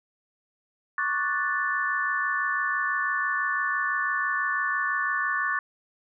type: chord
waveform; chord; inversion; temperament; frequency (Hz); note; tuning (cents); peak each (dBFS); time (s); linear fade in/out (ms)
sine; D major seventh; third; equal; 1108.7 / 1174.7 / 1480 / 1760; C#6 / D6 / F#6 / A6; 0 / 0 / 0 / 0; -30 / -33 / -30 / -27; 0.98-5.59; 2
effects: none